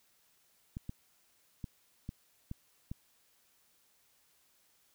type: clicks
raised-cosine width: 5 ms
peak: -27 dBFS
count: 6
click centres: 0.769 / 0.894 / 1.642 / 2.091 / 2.514 / 2.915 s
effects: white hiss -70 dBFS RMS until 4.94 s